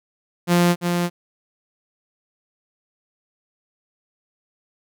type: tone with echo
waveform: sawtooth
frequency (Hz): 174.61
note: F3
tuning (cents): 0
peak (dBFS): -10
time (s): 0.47-0.76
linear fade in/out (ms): 50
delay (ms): 340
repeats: 1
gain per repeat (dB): -5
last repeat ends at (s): 1.1
effects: none